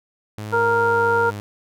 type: tone with pitch glide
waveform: sawtooth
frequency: 106.3 to 102.8 Hz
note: G#2 to G#2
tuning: +41 to -17 cents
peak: -25 dBFS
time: 0.38-1.4 s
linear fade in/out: 0 ms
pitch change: -58 cents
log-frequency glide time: 0.79-0.99 s
type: harmonic tone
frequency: 466.2 Hz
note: A#4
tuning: in tune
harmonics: 1 / 2 / 3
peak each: -19 / -20 / -20 dBFS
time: 0.52-1.31 s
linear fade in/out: 20 ms
effects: none